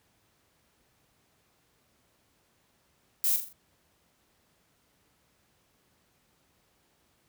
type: noise with echo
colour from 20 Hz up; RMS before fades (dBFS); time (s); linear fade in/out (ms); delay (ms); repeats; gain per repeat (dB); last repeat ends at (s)
violet; -26; 3.24-3.36; 0; 42; 4; -7; 3.528
effects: pink hiss -69 dBFS RMS until 7.28 s + high-pass 60 Hz 12 dB/octave